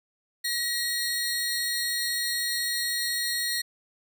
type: tone pair together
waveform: sawtooth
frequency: 1904 / 4274 Hz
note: A#6 / C8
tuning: +36 / +36 cents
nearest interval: octave + major second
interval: 1400 cents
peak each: -26 dBFS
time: 0.44-3.62 s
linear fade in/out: 10 ms
effects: none